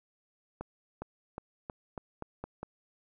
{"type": "accelerating click train", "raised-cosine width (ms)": 1, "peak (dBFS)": -24, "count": 8, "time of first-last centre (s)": [0.61, 2.63], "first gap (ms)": 410, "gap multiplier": 0.88, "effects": []}